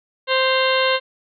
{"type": "harmonic tone with a mistuned harmonic", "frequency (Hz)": 523.3, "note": "C5", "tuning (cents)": 0, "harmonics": [1, 2, 3, 4, 5, 6, 7, 8], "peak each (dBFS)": [-19, -22, -24, -25, -26, -27, -27, -28], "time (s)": [0.27, 1], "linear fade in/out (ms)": 50, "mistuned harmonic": 5, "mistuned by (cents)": 88, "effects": []}